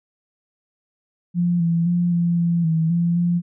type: tone with pitch steps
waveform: sine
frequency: 174.5 / 168 / 174.7 / 171.6 / 170.4 / 161.5 / 171 / 173.6 Hz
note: F3 / E3 / F3 / F3 / F3 / E3 / F3 / F3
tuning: -1 / +33 / +1 / -30 / -42 / -35 / -36 / -10 cents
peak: -16 dBFS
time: 1.34-3.42 s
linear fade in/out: 50 ms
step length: 260 ms
effects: none